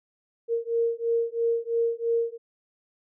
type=beating tone pair; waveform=sine; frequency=462.2 / 465.2 Hz; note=A#4 / A#4; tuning=-15 / -4 cents; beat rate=3 Hz; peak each=-26 dBFS; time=0.48-2.38 s; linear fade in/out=50 ms; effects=none